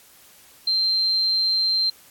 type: tone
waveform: sine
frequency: 4145 Hz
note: C8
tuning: 17 cents flat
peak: -18 dBFS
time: 0.67-1.9 s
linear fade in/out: 5 ms
effects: white hiss -51 dBFS RMS until 2.1 s + AAC 64 kbps